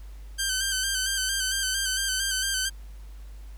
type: tone with vibrato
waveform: 10% pulse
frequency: 1555 Hz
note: G6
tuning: 14 cents flat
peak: -16 dBFS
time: 0.38-2.7 s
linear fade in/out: 20 ms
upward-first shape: square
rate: 4.4 Hz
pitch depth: 35 cents each way
effects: added 50 Hz sine -39 dBFS peak until 3.57 s + pink hiss -58 dBFS RMS until 3.57 s